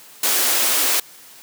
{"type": "high-pass noise", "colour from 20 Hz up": "white", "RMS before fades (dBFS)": -18, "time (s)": [0.23, 1], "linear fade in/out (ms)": 5, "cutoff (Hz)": 250, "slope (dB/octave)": 96, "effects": ["white hiss -44 dBFS RMS until 1.42 s", "high-pass 150 Hz 12 dB/octave"]}